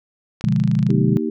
click train, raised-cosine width 0.2 ms, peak -19 dBFS, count 14, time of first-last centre 0.41-0.904 s, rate 26.3 Hz
sine chord, B diminished seventh, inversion none, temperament equal, 123.47 / 146.83 / 174.61 / 207.7 Hz, B2 / D3 / F3 / Ab3, 0 / 0 / 0 / 0 cents, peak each -20 dBFS, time 0.44-1.17 s, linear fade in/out 0 ms
harmonic tone, 78.3 Hz, D#2, 11 cents sharp, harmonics 3 / 4 / 5, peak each -23 / -24 / -25 dBFS, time 0.89-1.3 s, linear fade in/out 5 ms
effects none

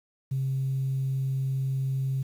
sine tone, 133.7 Hz, C3, 38 cents sharp, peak -24 dBFS, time 0.31-2.23 s, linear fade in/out 10 ms, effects tanh soft clip ceiling -21 dBFS + 9-bit

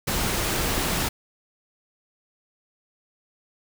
pink noise, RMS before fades -25 dBFS, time 0.07-1.09 s, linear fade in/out 10 ms, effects none

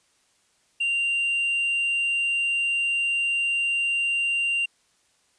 sine tone with tanh clipping, 2775 Hz, F7, 12 cents flat, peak -22 dBFS, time 0.8-4.66 s, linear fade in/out 10 ms, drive 1 dB, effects white hiss -65 dBFS RMS until 5.38 s + resampled to 22050 Hz

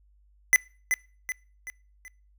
square tone with echo, 2013 Hz, B6, 33 cents sharp, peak -15 dBFS, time 0.53-0.56 s, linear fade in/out 0 ms, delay 380 ms, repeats 4, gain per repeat -7 dB, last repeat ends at 2.08 s, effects noise-tail reverb RT60 0.4 s tail -24 dB re dry + added 50 Hz sine -58 dBFS peak until 2.38 s

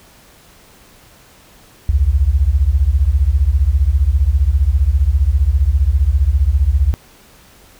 sine beating tone pair, 61.74 / 76.74 Hz, B1 / D#2, 0 / -23 cents, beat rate 15 Hz, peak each -13 dBFS, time 1.89-6.94 s, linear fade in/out 0 ms, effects pink hiss -46 dBFS RMS until 7.79 s

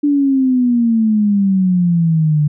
sine exponential sweep, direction down, 293.7 to 146.6 Hz, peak -10 dBFS, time 0.03-2.48 s, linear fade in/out 10 ms, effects none

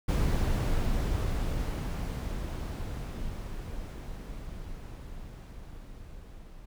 brown noise with level ramp, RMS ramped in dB -25 to -48 dBFS, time 0.08-6.66 s, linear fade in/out 10 ms, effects none

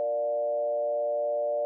sine tone with frequency modulation, 588 Hz, D5, 2 cents sharp, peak -25 dBFS, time 0-1.65 s, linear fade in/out 0 ms, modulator 123 Hz, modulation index 0.56, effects none

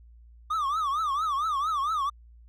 triangle tone with vibrato, 1193 Hz, D6, 27 cents sharp, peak -23 dBFS, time 0.5-2.1 s, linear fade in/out 10 ms, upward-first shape triangle, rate 4.4 Hz, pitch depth 200 cents each way, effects added 58 Hz sine -49 dBFS peak until 2.48 s

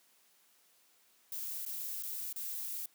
violet noise with dropouts, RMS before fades -40 dBFS, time 1.32-2.86 s, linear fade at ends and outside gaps 2 ms, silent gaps 1.652-1.662 / 2.026-2.034 / 2.328-2.36 s, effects white hiss -68 dBFS RMS until 2.94 s + high-pass 200 Hz 12 dB/octave

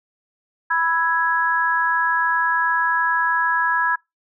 sine chord, E major, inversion second, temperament equal, 987.8 / 1318.5 / 1661.2 Hz, B5 / E6 / G#6, 0 / 0 / 0 cents, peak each -21 / -25 / -19 dBFS, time 0.7-3.96 s, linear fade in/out 10 ms, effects noise-tail reverb RT60 0.2 s tail -25 dB re dry

